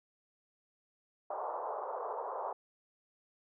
white band-pass noise, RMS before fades -39 dBFS, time 1.3-2.53 s, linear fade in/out 5 ms, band 440 to 1100 Hz, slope 48 dB/octave, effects none

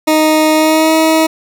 20% pulse tone with pitch glide, 311.1 to 318.9 Hz, D#4 to D#4, 0 to +43 cents, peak -3 dBFS, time 0.07-1.27 s, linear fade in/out 10 ms, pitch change +43 cents, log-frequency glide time 0.54-0.94 s, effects none

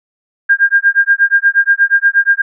sine tone with tremolo, 1607 Hz, G6, 43 cents sharp, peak -4 dBFS, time 0.49-2.42 s, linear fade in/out 10 ms, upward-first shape sine, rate 8.4 Hz, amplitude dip 100%, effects none

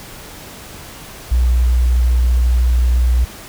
sine tone, 61 Hz, B1, 21 cents flat, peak -10 dBFS, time 1.31-3.25 s, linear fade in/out 10 ms, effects pink hiss -35 dBFS RMS until 3.48 s

